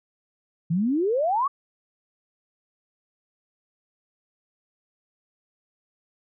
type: exponential sweep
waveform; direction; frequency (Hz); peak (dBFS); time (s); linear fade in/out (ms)
sine; up; 155.56 to 1173; -20; 0.7-1.48; 10
effects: none